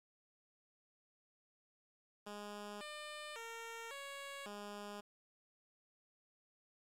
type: tone with pitch steps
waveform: 10% pulse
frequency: 206.6 / 600 / 458.9 / 557 / 205.4 Hz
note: G#3 / D5 / A#4 / C#5 / G#3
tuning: -9 / +37 / -27 / +8 / -19 cents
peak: -38 dBFS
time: 2.26-5.01 s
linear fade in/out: 10 ms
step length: 550 ms
effects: low-pass 11000 Hz 12 dB/octave + 11-bit